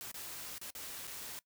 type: noise with dropouts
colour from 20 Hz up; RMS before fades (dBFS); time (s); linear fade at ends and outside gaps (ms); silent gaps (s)
white; -45; 0.01-1.39; 0; 0.115-0.143 / 0.581-0.614 / 0.704-0.751 / 1.07-1.076
effects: noise-tail reverb RT60 0.1 s tail -20 dB re dry